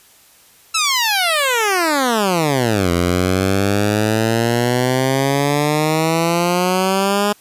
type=exponential two-way sweep; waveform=10% pulse; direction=down then up; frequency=1344 to 85.7 to 207.7 Hz; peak=-6 dBFS; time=0.74-7.33 s; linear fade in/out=10 ms; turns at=2.91 s; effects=white hiss -49 dBFS RMS until 7.4 s + resampled to 32000 Hz